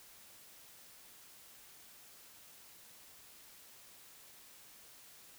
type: silence
effects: white hiss -58 dBFS RMS until 5.38 s